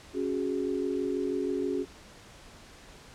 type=chord; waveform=sine; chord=C# suspended fourth; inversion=none; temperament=just; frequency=277.2 / 369.6 / 415.8 Hz; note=C#4 / F#4 / G#4; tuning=0 / -2 / +2 cents; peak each=-32 / -31 / -33 dBFS; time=0.13-1.86 s; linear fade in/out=50 ms; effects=pink hiss -51 dBFS RMS until 3.14 s + low-pass 8000 Hz 12 dB/octave